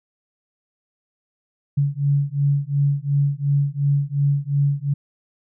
sine beating tone pair, 140.5 / 143.3 Hz, C#3 / D3, +24 / -42 cents, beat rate 2.8 Hz, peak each -20 dBFS, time 1.77-4.94 s, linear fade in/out 10 ms, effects none

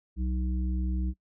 harmonic tone, 62.8 Hz, B1, 30 cents sharp, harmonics 1 / 3 / 5, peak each -27 / -35 / -40 dBFS, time 0.16-1.14 s, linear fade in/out 50 ms, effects noise-tail reverb RT60 0.1 s tail -22 dB re dry

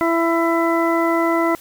harmonic tone, 333.5 Hz, E4, 20 cents sharp, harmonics 1 / 2 / 3 / 4 / 6, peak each -18 / -21 / -23 / -24 / -26 dBFS, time 0.01-1.55 s, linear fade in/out 0 ms, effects white hiss -44 dBFS RMS until 1.6 s

